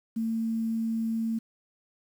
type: tone with quantisation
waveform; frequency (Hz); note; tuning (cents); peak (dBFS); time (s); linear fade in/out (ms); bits
sine; 225.6; A3; +44; -26; 0.16-1.39; 10; 9
effects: none